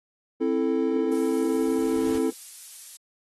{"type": "chord", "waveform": "triangle", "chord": "A minor", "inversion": "first", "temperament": "just", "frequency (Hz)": [264, 330, 440], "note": ["C4", "E4", "A4"], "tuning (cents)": [16, 2, 0], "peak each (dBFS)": -24, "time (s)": [0.4, 2.31], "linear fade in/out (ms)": 20}
{"type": "noise with exponential growth", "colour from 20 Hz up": "pink", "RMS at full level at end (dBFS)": -39, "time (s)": [0.89, 2.18], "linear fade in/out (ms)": 1, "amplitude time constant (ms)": 280}
{"type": "noise", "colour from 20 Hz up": "violet", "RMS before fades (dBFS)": -37, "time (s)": [1.12, 2.97], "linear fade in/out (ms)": 5}
{"effects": ["low-pass 11000 Hz 12 dB/octave", "AAC 32 kbps"]}